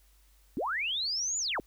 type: linear two-way sweep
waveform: sine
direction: up then down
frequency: 200.9 to 7100 to 200.9 Hz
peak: -29 dBFS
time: 0.57-1.6 s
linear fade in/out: 0 ms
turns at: 1.38 s
effects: added 50 Hz sine -60 dBFS peak until 1.66 s + white hiss -67 dBFS RMS until 1.66 s